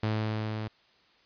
sawtooth tone with level ramp, 108.6 Hz, A2, 22 cents flat, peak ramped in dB -22 to -29 dBFS, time 0.03-0.68 s, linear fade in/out 5 ms, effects white hiss -63 dBFS RMS until 1.25 s + resampled to 11025 Hz

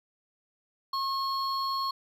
triangle tone pair together, 1082 / 4328 Hz, C#6 / C#8, -42 / -42 cents, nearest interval 2 octaves, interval 2400 cents, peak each -27 / -33 dBFS, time 0.93-1.91 s, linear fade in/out 5 ms, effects none

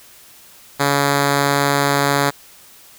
5% pulse tone, 141.4 Hz, C#3, 35 cents sharp, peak -3 dBFS, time 0.79-2.31 s, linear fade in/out 20 ms, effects white hiss -45 dBFS RMS until 2.98 s

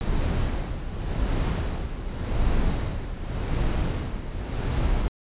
brown noise with tremolo, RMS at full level -23 dBFS, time 0.01-5.08 s, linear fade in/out 0 ms, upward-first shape sine, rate 0.88 Hz, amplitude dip 65%, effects resampled to 8000 Hz

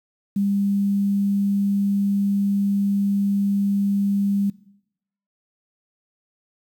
sine tone with quantisation, 200 Hz, G3, 35 cents sharp, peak -18 dBFS, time 0.36-4.5 s, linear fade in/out 5 ms, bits 8, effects noise-tail reverb RT60 0.8 s tail -20 dB re dry

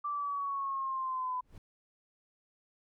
sine linear sweep, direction down, 1174.7 to 1000 Hz, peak -32 dBFS, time 0.04-1.41 s, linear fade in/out 10 ms
brown noise with exponential growth, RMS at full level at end -47 dBFS, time 1.35-1.58 s, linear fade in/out 2 ms, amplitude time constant 48 ms
effects none

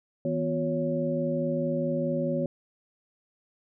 sine tone cluster, 160.5 / 245.2 / 358 / 557 Hz, E3 / B3 / F4 / C#5, -46 / -12 / +43 / +8 cents, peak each -31 / -30 / -34 / -29 dBFS, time 0.25-2.46 s, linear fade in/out 2 ms, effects none

